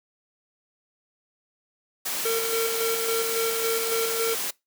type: noise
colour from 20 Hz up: white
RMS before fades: -29 dBFS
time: 2.05-4.51 s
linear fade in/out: 10 ms
type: tone with tremolo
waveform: square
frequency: 455.1 Hz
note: A#4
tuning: 42 cents flat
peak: -24 dBFS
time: 2.25-4.35 s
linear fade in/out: 5 ms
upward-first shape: square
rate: 3.6 Hz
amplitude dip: 40%
effects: noise-tail reverb RT60 0.2 s tail -23 dB re dry + high-pass 200 Hz 12 dB/octave